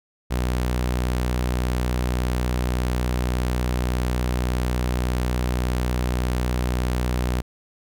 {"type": "tone", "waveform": "sawtooth", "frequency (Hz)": 61.74, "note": "B1", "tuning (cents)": 0, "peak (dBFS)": -17, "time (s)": [0.3, 7.42], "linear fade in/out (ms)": 20, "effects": []}